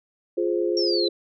sine chord, F minor, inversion none, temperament equal with one note detuned, 349.2 / 417.7 / 523.3 Hz, F4 / Ab4 / C5, 0 / +10 / 0 cents, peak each -23 / -26 / -28 dBFS, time 0.37-1.09 s, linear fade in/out 10 ms
sine exponential sweep, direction down, 5588 to 3951 Hz, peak -24 dBFS, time 0.77-1.08 s, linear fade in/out 2 ms
effects none

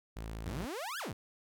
sawtooth tone, 55 Hz, A1, in tune, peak -36 dBFS, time 0.16-0.66 s, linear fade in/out 10 ms
sawtooth exponential two-way sweep, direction up then down, 75.7 to 1760 to 75.7 Hz, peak -34 dBFS, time 0.46-1.13 s, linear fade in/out 5 ms, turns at 0.99 s
effects none

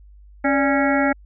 harmonic tone with a mistuned harmonic, 275.2 Hz, C#4, 12 cents flat, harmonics 1 / 2 / 3 / 5 / 6 / 7 / 8, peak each -19 / -22 / -24 / -26 / -27 / -27 / -28 dBFS, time 0.44-1.13 s, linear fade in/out 10 ms, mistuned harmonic 2, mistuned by +100 cents, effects added 50 Hz sine -43 dBFS peak until 1.25 s

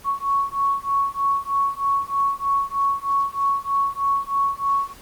sine beating tone pair, 1108.7 / 1111.9 Hz, C#6 / C#6, 0 / +5 cents, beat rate 3.2 Hz, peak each -22 / -22 dBFS, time 0.04-4.94 s, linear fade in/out 50 ms, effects pink hiss -46 dBFS RMS until 5.01 s + Opus 24 kbps

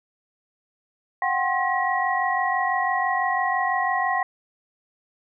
sine tone cluster, 731 / 777 / 1064 / 1910 Hz, F#5 / G5 / C6 / A#6, -21 / -16 / +29 / +42 cents, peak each -26 dBFS, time 1.22-4.23 s, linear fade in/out 2 ms, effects none

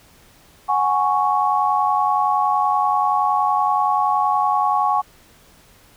sine chord, F# suspended second, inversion none, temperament equal, 740 / 830.6 / 1108.7 Hz, F#5 / G#5 / C#6, 0 / 0 / 0 cents, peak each -22 / -19 / -19 dBFS, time 0.68-5.02 s, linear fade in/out 20 ms, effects pink hiss -51 dBFS RMS until 5.96 s

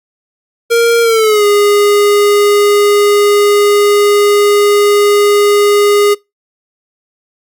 square tone with pitch glide, 466.2 to 410.6 Hz, A#4 to G#4, 0 to -20 cents, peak -7 dBFS, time 0.7-6.15 s, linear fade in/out 20 ms, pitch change -220 cents, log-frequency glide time 1.02-1.45 s, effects noise-tail reverb RT60 0.2 s tail -24 dB re dry + Opus 48 kbps

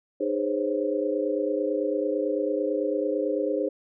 sine tone cluster, 306 / 411 / 511 / 540 Hz, D#4 / G#4 / C5 / C#5, -29 / -18 / -41 / -45 cents, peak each -29 dBFS, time 0.2-3.69 s, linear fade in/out 10 ms, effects none

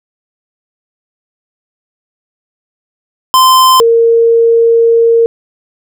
square / sine tone pair in turn, 1035 / 461.3 Hz, C6 / A#4, -19 / -18 cents, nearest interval octave + major second, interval 1399 cents, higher first, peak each -4 dBFS, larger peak neither, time 3.34-3.8 / 3.8-5.26 s, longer second, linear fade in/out 0 ms, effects none

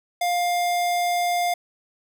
square tone, 704 Hz, F5, 14 cents sharp, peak -21 dBFS, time 0.21-1.54 s, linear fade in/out 5 ms, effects none

